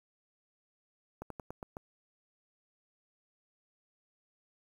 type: slowing click train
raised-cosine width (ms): 1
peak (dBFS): -27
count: 6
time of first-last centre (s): 1.22-1.769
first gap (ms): 83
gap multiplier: 1.14
effects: 9-bit